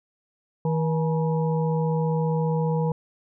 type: harmonic tone with a mistuned harmonic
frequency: 160 Hz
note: D#3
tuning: 49 cents sharp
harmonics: 1 / 3 / 5 / 6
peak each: -22 / -27 / -34 / -35 dBFS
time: 0.65-2.92 s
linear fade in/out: 2 ms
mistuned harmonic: 5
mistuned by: +95 cents
effects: none